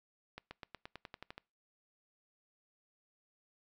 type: accelerating click train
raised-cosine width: 0.3 ms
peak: -29 dBFS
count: 11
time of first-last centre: 0.38-1.38 s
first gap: 130 ms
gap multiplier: 0.94
effects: noise-tail reverb RT60 0.3 s tail -25 dB re dry